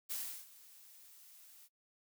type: noise with ADSR envelope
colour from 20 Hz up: blue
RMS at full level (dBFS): -39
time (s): 0.09-1.69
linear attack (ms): 23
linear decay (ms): 340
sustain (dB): -20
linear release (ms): 48
effects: noise-tail reverb RT60 0.1 s tail -21 dB re dry